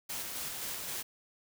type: noise with tremolo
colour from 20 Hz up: white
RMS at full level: -38 dBFS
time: 0.09-1.03 s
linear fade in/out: 10 ms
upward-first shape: square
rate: 3.8 Hz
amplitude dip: 25%
effects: none